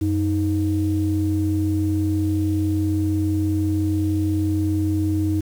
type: tone pair together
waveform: sine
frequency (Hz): 93.1 / 313.1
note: F#2 / D#4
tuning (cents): +11 / +11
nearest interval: octave + major sixth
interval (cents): 2100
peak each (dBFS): -20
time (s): 0.01-5.41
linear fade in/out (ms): 10
effects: tanh soft clip ceiling -11 dBFS + 7-bit